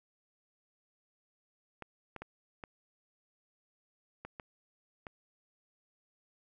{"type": "clicks", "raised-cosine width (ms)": 0.5, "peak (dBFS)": -28, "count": 7, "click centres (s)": [1.823, 2.163, 2.22, 2.638, 4.25, 4.398, 5.068], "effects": []}